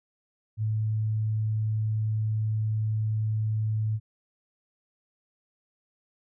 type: tone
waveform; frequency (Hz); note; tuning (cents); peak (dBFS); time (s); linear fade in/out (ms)
sine; 108.7; A2; -21; -24; 0.57-4; 50
effects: none